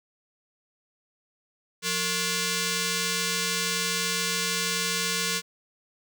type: ring-modulated tone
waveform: 5% pulse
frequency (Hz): 633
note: D#5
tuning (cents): +30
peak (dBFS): -11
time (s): 1.82-5.42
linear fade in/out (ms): 50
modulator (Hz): 810
effects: none